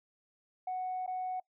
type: tone with dropouts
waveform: sine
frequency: 740 Hz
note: F#5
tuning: in tune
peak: -32 dBFS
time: 0.67-1.4 s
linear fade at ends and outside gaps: 5 ms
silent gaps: 1.064-1.076 s
effects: noise-tail reverb RT60 0.1 s tail -23 dB re dry + tanh soft clip ceiling -30 dBFS